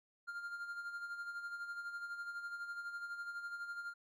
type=tone with tremolo; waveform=triangle; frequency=1400 Hz; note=F6; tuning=4 cents sharp; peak=-38 dBFS; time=0.27-3.94 s; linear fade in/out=20 ms; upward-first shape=sine; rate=12 Hz; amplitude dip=55%; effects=none